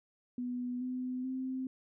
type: tone with pitch steps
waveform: sine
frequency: 246.9 / 253.4 / 260.1 Hz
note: B3 / B3 / C4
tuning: 0 / +45 / -10 cents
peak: -34 dBFS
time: 0.38-1.67 s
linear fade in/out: 2 ms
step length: 430 ms
effects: none